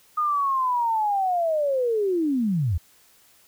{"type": "linear sweep", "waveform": "sine", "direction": "down", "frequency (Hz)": [1236, 72.6], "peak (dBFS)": -20, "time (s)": [0.17, 2.78], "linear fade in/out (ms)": 10, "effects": ["white hiss -57 dBFS RMS until 3.47 s"]}